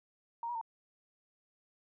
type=tone with pitch steps; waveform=sine; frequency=932 / 961 / 908 Hz; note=A#5 / B5 / A#5; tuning=-1 / -48 / -46 cents; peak=-35 dBFS; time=0.43-0.613 s; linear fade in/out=2 ms; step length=61 ms; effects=none